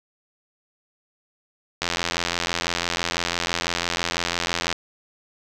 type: click train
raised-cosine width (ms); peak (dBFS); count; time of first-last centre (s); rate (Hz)
0.2; -5; 251; 1.82-4.727; 86
effects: none